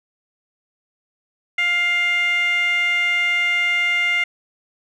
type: tone with band-pass filter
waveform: 15% pulse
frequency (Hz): 702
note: F5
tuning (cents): +9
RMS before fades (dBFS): -19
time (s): 1.58-4.24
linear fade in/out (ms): 5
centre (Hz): 2300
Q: 7.9
effects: none